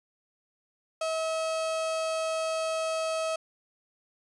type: tone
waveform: 35% pulse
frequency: 643 Hz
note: E5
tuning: 43 cents flat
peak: -26 dBFS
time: 1.01-3.36 s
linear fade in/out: 5 ms
effects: resampled to 24000 Hz